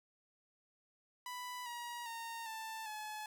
sawtooth tone with pitch steps, 991 / 955 / 920.4 / 887 / 854.8 Hz, B5 / A#5 / A#5 / A5 / G#5, +6 / +42 / -22 / +14 / +50 cents, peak -39 dBFS, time 1.26-3.26 s, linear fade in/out 2 ms, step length 400 ms, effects none

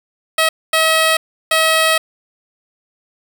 10% pulse tone bursts at uneven times, 641 Hz, E5, 49 cents flat, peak -3 dBFS, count 3, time 0.38-0.49 / 0.73-1.17 / 1.51-1.98 s, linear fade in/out 5 ms, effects 7-bit

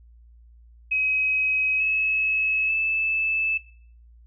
sine tone with pitch steps, 2540 / 2581 / 2624 Hz, D#7 / E7 / E7, +35 / -37 / -9 cents, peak -20 dBFS, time 0.91-3.58 s, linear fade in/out 10 ms, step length 890 ms, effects noise-tail reverb RT60 0.5 s tail -18 dB re dry + added 58 Hz sine -48 dBFS peak until 4.26 s

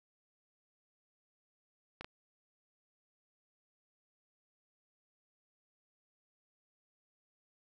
clicks, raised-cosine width 0.3 ms, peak -27 dBFS, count 2, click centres 2.01 / 2.045 s, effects none

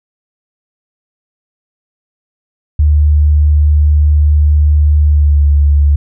sine tone with pitch glide, 74.6 to 72.35 Hz, D2 to D2, +28 to -25 cents, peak -5 dBFS, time 2.79-5.96 s, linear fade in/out 5 ms, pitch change -53 cents, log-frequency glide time 5.06-5.44 s, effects none

